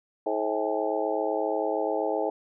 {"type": "harmonic tone with a mistuned harmonic", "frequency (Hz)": 107.4, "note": "A2", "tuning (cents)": -41, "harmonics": [3, 4, 5, 6, 7, 8], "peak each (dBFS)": [-33, -30, -31, -31, -33, -35], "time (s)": [0.26, 2.3], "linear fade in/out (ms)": 5, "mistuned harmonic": 7, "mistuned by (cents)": 88, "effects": []}